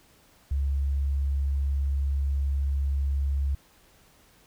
sine tone, 69.3 Hz, C#2, in tune, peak -23 dBFS, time 0.51-3.55 s, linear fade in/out 5 ms, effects pink hiss -59 dBFS RMS until 4.46 s

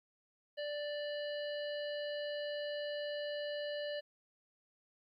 harmonic tone, 587.3 Hz, D5, in tune, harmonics 1 / 3 / 5 / 7 / 8, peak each -38 / -47 / -48 / -52 / -57 dBFS, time 0.57-4.01 s, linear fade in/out 20 ms, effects 13-bit

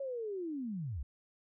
sine linear sweep, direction down, 558 to 55.9 Hz, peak -36 dBFS, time 0-1.03 s, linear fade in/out 5 ms, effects none

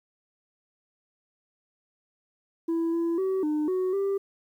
sine tone with pitch steps, 331.4 / 335.7 / 380.5 / 302.6 / 370.8 / 394.2 Hz, E4 / E4 / F#4 / D#4 / F#4 / G4, +9 / +32 / +48 / -48 / +4 / +10 cents, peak -21 dBFS, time 2.68-4.18 s, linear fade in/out 10 ms, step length 250 ms, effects tanh soft clip ceiling -23 dBFS + 10-bit

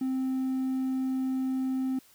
triangle tone, 261.6 Hz, C4, in tune, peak -24 dBFS, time 0.01-1.99 s, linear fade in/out 5 ms, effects tanh soft clip ceiling -20 dBFS + white hiss -59 dBFS RMS until 2.14 s

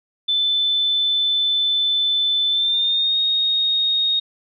sine tone with pitch glide, 3520 to 3727 Hz, A7 to A#7, 0 to -1 cents, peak -16 dBFS, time 0.28-4.2 s, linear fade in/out 10 ms, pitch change +99 cents, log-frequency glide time 2.5-3.18 s, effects none

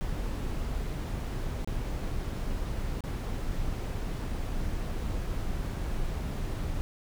brown noise with dropouts, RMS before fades -32 dBFS, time 0.01-6.81 s, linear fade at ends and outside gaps 0 ms, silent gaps 1.646-1.675 / 3.006-3.038 s, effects none

